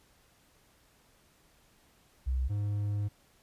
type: tone pair in turn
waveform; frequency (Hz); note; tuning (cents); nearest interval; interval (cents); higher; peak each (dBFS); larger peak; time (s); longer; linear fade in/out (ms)
sine / triangle; 64.4 / 102.88; C2 / G#2; -27 / -16; minor sixth; 811; second; -27; neither; 2.26-2.49 / 2.49-3.09; second; 20
effects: pink hiss -65 dBFS RMS until 3.42 s + resampled to 32000 Hz